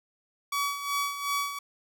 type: tone with tremolo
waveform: sawtooth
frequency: 1137 Hz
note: C#6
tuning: 44 cents sharp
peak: -22 dBFS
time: 0.52-1.59 s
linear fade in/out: 5 ms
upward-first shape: sine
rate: 2.7 Hz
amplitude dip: 65%
effects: 10-bit